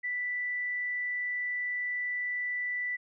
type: tone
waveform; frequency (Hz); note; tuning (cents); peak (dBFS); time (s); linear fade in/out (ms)
sine; 1975.5; B6; 0; -30; 0.03-2.97; 20
effects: none